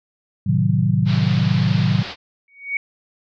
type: chord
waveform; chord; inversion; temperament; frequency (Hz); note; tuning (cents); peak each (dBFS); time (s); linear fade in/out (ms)
sine; A diminished seventh; none; equal; 110 / 130.81 / 155.56 / 185; A2 / C3 / Eb3 / Gb3; 0 / 0 / 0 / 0; -20; 0.46-2.03; 10
type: low-pass noise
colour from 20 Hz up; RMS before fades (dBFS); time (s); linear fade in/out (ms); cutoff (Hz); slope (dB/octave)
white; -32; 1.05-2.16; 50; 4700; 48
type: tone with exponential growth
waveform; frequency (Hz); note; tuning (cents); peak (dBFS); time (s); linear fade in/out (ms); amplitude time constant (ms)
sine; 2240; C#7; +18; -16; 2.48-2.77; 2; 61
effects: none